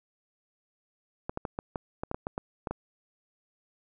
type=clicks; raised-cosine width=1 ms; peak=-18 dBFS; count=12; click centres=1.295 / 1.374 / 1.452 / 1.589 / 1.758 / 2.035 / 2.114 / 2.145 / 2.269 / 2.379 / 2.672 / 2.71 s; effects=none